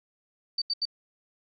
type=tone bursts; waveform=sine; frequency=4601 Hz; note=D8; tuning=36 cents flat; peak=-25 dBFS; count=3; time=0.58-0.854 s; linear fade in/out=5 ms; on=38 ms; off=80 ms; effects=none